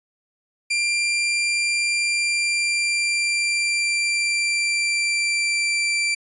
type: tone with pitch glide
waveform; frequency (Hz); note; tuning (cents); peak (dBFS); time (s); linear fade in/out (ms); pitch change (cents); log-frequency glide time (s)
sawtooth; 2377 to 2347; D7 to D7; +20 to -2; -16; 0.7-6.15; 10; -22; 2.03-5.95
effects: resampled to 24000 Hz